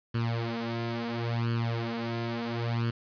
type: tone with flanger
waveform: sawtooth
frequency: 116.54 Hz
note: A#2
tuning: in tune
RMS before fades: -31 dBFS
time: 0.14-2.91 s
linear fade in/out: 10 ms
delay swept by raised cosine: 0.66 to 5.66 ms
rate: 0.73 Hz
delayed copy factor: +0.9
effects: resampled to 11025 Hz + 8-bit